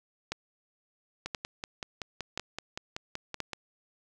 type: two click trains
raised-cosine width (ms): 0.2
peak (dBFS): -15 / -18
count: 4 / 13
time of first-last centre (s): 0.32-3.403 / 1.26-3.533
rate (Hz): 0.973 / 5.28
effects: none